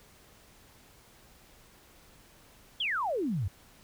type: exponential sweep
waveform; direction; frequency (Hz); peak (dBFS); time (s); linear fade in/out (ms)
sine; down; 3460 to 84.3; -28; 2.8-3.48; 5
effects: pink hiss -58 dBFS RMS until 3.83 s